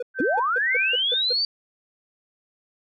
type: tone bursts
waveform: triangle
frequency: 490.8 Hz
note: B4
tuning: 11 cents flat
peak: -23 dBFS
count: 8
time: 0-1.328 s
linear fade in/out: 5 ms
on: 26 ms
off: 160 ms
type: tone with tremolo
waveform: sine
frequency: 1549 Hz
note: G6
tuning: 21 cents flat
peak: -24 dBFS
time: 0.14-1.22 s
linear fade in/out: 50 ms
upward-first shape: sine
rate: 1.9 Hz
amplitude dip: 100%
type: linear sweep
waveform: sine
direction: up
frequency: 233.1 to 4667 Hz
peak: -20 dBFS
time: 0.2-1.45 s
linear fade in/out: 2 ms
effects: none